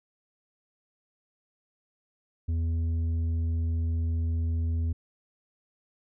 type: tone with tanh clipping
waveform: sine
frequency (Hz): 82.5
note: E2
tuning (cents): +2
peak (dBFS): -26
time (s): 2.48-4.93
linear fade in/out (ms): 10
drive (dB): 6
effects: none